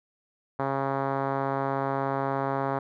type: tone with low-pass filter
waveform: 5% pulse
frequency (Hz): 136.6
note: C#3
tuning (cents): -25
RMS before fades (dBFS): -28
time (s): 0.59-2.79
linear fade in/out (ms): 5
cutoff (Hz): 1000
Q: 1.1
effects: none